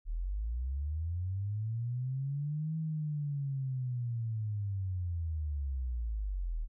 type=linear two-way sweep; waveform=sine; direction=up then down; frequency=36.71 to 160.6 to 36.71 Hz; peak=-32 dBFS; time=0.05-6.68 s; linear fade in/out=50 ms; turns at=2.77 s; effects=none